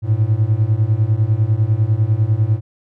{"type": "beating tone pair", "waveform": "triangle", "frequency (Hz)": [103.7, 113.7], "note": ["G#2", "A#2"], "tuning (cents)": [-2, -43], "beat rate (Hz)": 10, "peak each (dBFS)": -14, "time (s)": [0.02, 2.61], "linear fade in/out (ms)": 50, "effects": []}